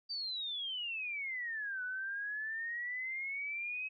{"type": "exponential two-way sweep", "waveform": "sine", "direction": "down then up", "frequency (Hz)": [4688, 1480, 2563], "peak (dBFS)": -36, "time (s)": [0.09, 3.89], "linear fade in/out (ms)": 20, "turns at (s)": 1.83, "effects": ["MP3 32 kbps"]}